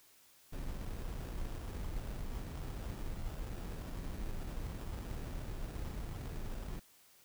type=noise with sample-and-hold; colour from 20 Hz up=brown; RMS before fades=-41 dBFS; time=0.52-6.8 s; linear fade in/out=10 ms; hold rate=2100 Hz; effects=white hiss -64 dBFS RMS until 7.24 s